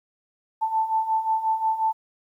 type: beating tone pair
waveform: sine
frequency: 880 / 885.6 Hz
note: A5 / A5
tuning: 0 / +11 cents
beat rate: 5.6 Hz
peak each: -27 / -22 dBFS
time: 0.61-1.93 s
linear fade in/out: 20 ms
effects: 10-bit